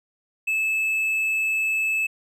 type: tone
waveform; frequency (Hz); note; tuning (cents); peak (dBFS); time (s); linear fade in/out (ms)
triangle; 2610; E7; -18; -19; 0.47-2.07; 10
effects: none